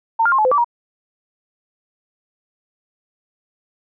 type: tone with pitch steps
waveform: sine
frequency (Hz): 906 / 1403 / 1066 / 858 / 511 / 1158 / 950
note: A#5 / F6 / C6 / A5 / C5 / D6 / A#5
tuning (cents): -50 / +8 / +32 / -44 / -41 / -25 / +33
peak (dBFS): -12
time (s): 0.19-0.645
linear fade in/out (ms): 10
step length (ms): 65
effects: none